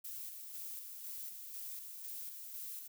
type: noise with tremolo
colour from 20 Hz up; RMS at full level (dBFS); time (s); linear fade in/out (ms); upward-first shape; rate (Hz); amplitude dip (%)
violet; -45; 0.04-2.88; 10; square; 2; 35
effects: none